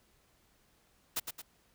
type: noise with echo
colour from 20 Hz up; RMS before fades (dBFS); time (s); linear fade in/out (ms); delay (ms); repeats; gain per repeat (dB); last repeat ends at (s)
white; -33; 1.16-1.2; 10; 110; 2; -6; 1.42
effects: pink hiss -69 dBFS RMS until 1.74 s